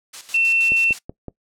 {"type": "noise with tremolo", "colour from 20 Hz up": "blue", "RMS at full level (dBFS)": -29, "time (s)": [0.13, 0.99], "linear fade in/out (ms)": 10, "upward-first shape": "square", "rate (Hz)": 6.3, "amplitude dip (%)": 70}
{"type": "tone", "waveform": "sine", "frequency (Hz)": 2700, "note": "E7", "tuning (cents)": 41, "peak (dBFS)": -15, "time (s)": [0.34, 0.93], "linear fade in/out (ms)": 5}
{"type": "click train", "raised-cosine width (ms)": 2, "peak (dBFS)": -18, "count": 4, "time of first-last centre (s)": [0.72, 1.283], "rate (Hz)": 5.33}
{"effects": ["noise-tail reverb RT60 0.1 s tail -21 dB re dry", "low-pass 7000 Hz 12 dB/octave"]}